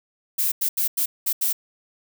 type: noise bursts at uneven times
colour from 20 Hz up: violet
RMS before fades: -22 dBFS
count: 6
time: 0.38-0.52 / 0.61-0.69 / 0.77-0.88 / 0.97-1.06 / 1.26-1.33 / 1.41-1.53 s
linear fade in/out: 10 ms
effects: none